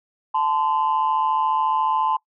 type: tone pair together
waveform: sine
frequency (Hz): 875 / 1029.2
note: A5 / C6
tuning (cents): -10 / -29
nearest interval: minor third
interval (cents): 281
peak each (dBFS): -20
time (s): 0.34-2.17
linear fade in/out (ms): 10
effects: noise-tail reverb RT60 0.1 s tail -21 dB re dry + tanh soft clip ceiling -12 dBFS